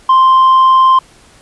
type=tone with tanh clipping; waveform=sine; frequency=1046.5 Hz; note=C6; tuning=in tune; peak=-5 dBFS; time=0.09-0.99 s; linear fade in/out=5 ms; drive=2 dB; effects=pink hiss -44 dBFS RMS until 1.41 s + resampled to 24000 Hz